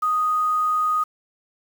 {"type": "tone with quantisation", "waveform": "sine", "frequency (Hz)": 1244.5, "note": "D#6", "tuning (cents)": 0, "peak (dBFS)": -18, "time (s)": [0.02, 1.04], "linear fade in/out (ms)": 10, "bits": 7, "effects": []}